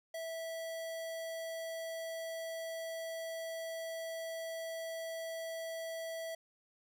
square tone, 655 Hz, E5, 11 cents flat, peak -40 dBFS, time 0.14-6.35 s, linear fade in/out 5 ms, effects none

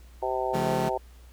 harmonic tone, 128.9 Hz, C3, 26 cents flat, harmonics 3 / 4 / 5 / 6 / 7, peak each -32 / -32 / -32 / -32 / -32 dBFS, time 0.22-0.98 s, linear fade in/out 10 ms
sawtooth chord, Db augmented, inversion none, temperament just, 138.59 / 173.24 / 216.5 Hz, Db3 / F3 / A3, 0 / -14 / -28 cents, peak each -28 dBFS, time 0.53-0.9 s, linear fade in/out 20 ms
effects added 60 Hz sine -47 dBFS peak until 1.32 s + pink hiss -59 dBFS RMS until 1.32 s

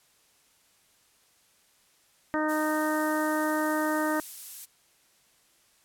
harmonic tone, 308 Hz, D#4, 17 cents flat, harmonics 1 / 2 / 3 / 4 / 5 / 6, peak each -28 / -31 / -33 / -34 / -35 / -36 dBFS, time 2.34-4.2 s, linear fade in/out 0 ms
violet noise, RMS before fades -37 dBFS, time 2.48-4.66 s, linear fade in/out 20 ms
effects white hiss -64 dBFS RMS until 5.84 s + low-pass 12000 Hz 12 dB/octave

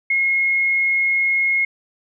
sine tone, 2159 Hz, C#7, 46 cents flat, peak -15 dBFS, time 0.1-1.65 s, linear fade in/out 5 ms, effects none

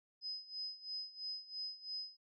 sine tone with tremolo, 5040 Hz, D#8, 21 cents sharp, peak -39 dBFS, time 0.21-2.17 s, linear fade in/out 50 ms, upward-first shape sine, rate 3 Hz, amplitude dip 85%, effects none

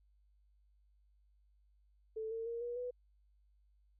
sine tone with pitch steps, 440 / 452.9 / 466.2 / 479.8 / 493.9 Hz, A4 / A#4 / A#4 / A#4 / B4, 0 / -50 / 0 / +50 / 0 cents, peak -38 dBFS, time 2.16-2.91 s, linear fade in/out 10 ms, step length 150 ms, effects added 50 Hz sine -67 dBFS peak until 3.99 s

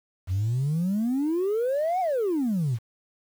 sine exponential two-way sweep, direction up then down, 87.31 to 767 to 106.3 Hz, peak -21 dBFS, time 0.27-2.79 s, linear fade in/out 50 ms, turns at 2 s, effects tanh soft clip ceiling -19 dBFS + 8-bit

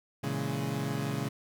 30% pulse chord, A# half-diminished seventh, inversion none, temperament equal, 116.54 / 138.59 / 164.81 / 207.7 Hz, A#2 / C#3 / E3 / G#3, 0 / 0 / 0 / 0 cents, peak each -35 / -31 / -36 / -35 dBFS, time 0.23-1.29 s, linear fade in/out 10 ms, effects none

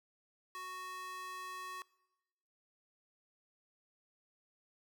square tone with high-pass filter, 370 Hz, F#4, in tune, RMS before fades -45 dBFS, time 0.55-1.82 s, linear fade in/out 0 ms, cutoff 1100 Hz, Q 2, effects noise-tail reverb RT60 1.0 s tail -22 dB re dry

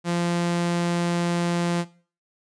sawtooth tone, 172.7 Hz, F3, 19 cents flat, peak -18 dBFS, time 0.04-1.85 s, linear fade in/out 50 ms, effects noise-tail reverb RT60 0.4 s tail -17 dB re dry + resampled to 22050 Hz

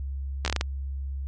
slowing click train, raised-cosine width 0.2 ms, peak -8 dBFS, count 7, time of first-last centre 0.45-0.611 s, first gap 12 ms, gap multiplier 1.32, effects added 68 Hz sine -29 dBFS peak until 1.27 s + MP3 48 kbps

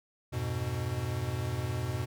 square chord, F diminished, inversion none, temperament equal, 87.31 / 103.83 / 123.47 Hz, F2 / Ab2 / Cb3, 0 / 0 / 0 cents, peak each -38 / -38 / -34 dBFS, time 0.32-2.06 s, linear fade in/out 20 ms, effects none

